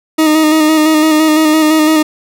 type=tone with vibrato; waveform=40% pulse; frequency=311.1 Hz; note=D#4; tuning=in tune; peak=-6 dBFS; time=0.18-2.03 s; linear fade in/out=10 ms; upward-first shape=square; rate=5.9 Hz; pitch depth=25 cents each way; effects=none